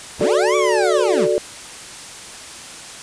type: linear two-way sweep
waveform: 25% pulse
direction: up then down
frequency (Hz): 44 to 1169 to 118.6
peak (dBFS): -16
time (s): 0.18-1.28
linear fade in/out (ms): 50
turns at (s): 0.56
type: chord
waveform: sine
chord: D major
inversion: first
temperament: equal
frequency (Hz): 370 / 440 / 587.3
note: F#4 / A4 / D5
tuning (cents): 0 / 0 / 0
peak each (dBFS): -19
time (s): 0.21-1.38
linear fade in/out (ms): 0
effects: white hiss -35 dBFS RMS until 3.02 s + resampled to 22050 Hz